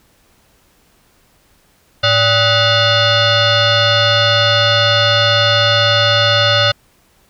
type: tone with frequency modulation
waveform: sine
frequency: 1480 Hz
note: F#6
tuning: in tune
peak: -9 dBFS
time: 2.03-6.72 s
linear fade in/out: 10 ms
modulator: 686 Hz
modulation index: 4.1
effects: pink hiss -54 dBFS RMS until 7.29 s